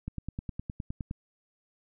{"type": "click train", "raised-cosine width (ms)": 5, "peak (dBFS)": -22, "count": 11, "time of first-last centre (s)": [0.08, 1.111], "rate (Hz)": 9.7, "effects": []}